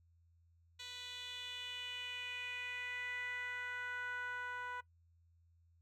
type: tone with band-pass filter sweep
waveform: 10% pulse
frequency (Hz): 493.9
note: B4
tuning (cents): 0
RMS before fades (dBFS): -44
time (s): 0.79-4.81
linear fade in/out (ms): 10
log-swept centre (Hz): 4200 to 1200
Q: 3.8
effects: noise-tail reverb RT60 0.1 s tail -20 dB re dry + added 84 Hz sine -67 dBFS peak until 5.81 s